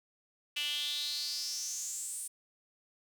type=tone with high-pass filter sweep; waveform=sawtooth; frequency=293.8 Hz; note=D4; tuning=1 cent sharp; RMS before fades=-37 dBFS; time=0.56-2.28 s; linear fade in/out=10 ms; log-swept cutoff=2800 to 9200 Hz; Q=6.5; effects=none